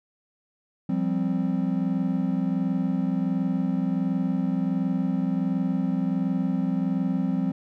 triangle chord, F suspended second, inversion none, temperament equal, 174.61 / 196 / 261.6 Hz, F3 / G3 / C4, 0 / 0 / 0 cents, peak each -25 dBFS, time 0.89-7.52 s, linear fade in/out 5 ms, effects none

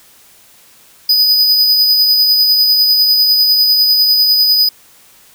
square tone with tremolo, 4978 Hz, D#8, in tune, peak -7 dBFS, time 1.09-4.69 s, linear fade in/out 5 ms, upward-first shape sine, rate 10 Hz, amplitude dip 30%, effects white hiss -45 dBFS RMS until 5.34 s

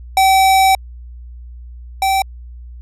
square tone pair in turn, 768 / 773.8 Hz, G5 / G5, -36 / -23 cents, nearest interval unison, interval 13 cents, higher second, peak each -9 / -13 dBFS, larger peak first, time 0.17-0.75 / 2.02-2.22 s, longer first, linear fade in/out 2 ms, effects added 60 Hz sine -31 dBFS peak until 2.81 s + resampled to 32000 Hz

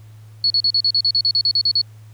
sine tone bursts, 4385 Hz, C#8, 20 cents flat, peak -13 dBFS, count 14, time 0.44-1.815 s, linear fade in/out 2 ms, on 62 ms, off 39 ms, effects added 108 Hz sine -39 dBFS peak until 2.13 s + pink hiss -56 dBFS RMS until 2.13 s

